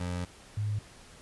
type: tone pair in turn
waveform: 25% pulse / sine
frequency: 89 / 104.74 Hz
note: F2 / G#2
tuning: +33 / +15 cents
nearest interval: minor third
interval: 282 cents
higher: second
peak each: -28 dBFS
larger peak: neither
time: 0-0.25 / 0.57-0.79 s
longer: first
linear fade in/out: 5 ms
effects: pink hiss -53 dBFS RMS until 1.21 s + resampled to 24000 Hz